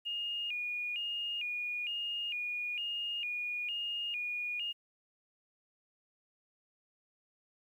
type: tone with vibrato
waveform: sine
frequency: 2637 Hz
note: E7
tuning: in tune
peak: -34 dBFS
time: 0.05-4.73 s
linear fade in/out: 20 ms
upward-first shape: square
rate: 1.1 Hz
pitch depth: 130 cents each way
effects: 11-bit